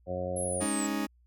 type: harmonic tone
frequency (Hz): 90.6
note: F#2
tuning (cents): -36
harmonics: 1 / 2 / 3 / 4 / 5 / 6 / 7 / 8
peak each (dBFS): -39 / -40 / -45 / -43 / -44 / -33 / -42 / -42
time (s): 0.06-0.67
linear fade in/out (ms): 50
type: linear sweep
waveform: sine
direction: down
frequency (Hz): 11060 to 7600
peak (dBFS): -33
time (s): 0.36-0.87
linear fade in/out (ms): 10
type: chord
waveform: 40% pulse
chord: Ab suspended fourth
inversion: none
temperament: just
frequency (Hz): 207.7 / 276.9 / 311.5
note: Ab3 / Db4 / Eb4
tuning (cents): 0 / -2 / +2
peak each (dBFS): -33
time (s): 0.6-1.07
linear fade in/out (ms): 20
effects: added 60 Hz sine -60 dBFS peak until 1.26 s